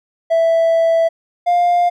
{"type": "tone pair in turn", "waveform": "triangle", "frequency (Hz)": [660, 703], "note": ["E5", "F5"], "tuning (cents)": [2, 11], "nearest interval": "minor second", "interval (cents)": 109, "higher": "second", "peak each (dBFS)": -8, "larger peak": "neither", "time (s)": [[0.3, 1.09], [1.46, 1.9]], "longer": "first", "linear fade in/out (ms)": 20, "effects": ["tanh soft clip ceiling -5 dBFS"]}